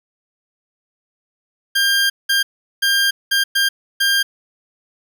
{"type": "tone bursts at uneven times", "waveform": "20% pulse", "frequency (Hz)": 1600, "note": "G6", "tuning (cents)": 35, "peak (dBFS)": -9, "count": 6, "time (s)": [[1.75, 2.1], [2.29, 2.43], [2.82, 3.11], [3.31, 3.44], [3.55, 3.69], [4, 4.23]], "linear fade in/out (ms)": 10, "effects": []}